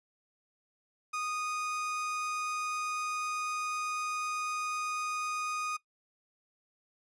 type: tone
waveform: 30% pulse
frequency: 1238 Hz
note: D#6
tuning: 9 cents flat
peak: -30 dBFS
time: 1.13-5.77 s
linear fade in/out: 10 ms
effects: noise-tail reverb RT60 0.1 s tail -17 dB re dry + resampled to 22050 Hz